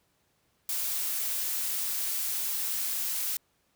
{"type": "noise", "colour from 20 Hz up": "blue", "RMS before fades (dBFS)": -31, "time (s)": [0.69, 3.37], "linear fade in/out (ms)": 2, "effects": ["pink hiss -71 dBFS RMS until 3.75 s", "high-pass 60 Hz 12 dB/octave"]}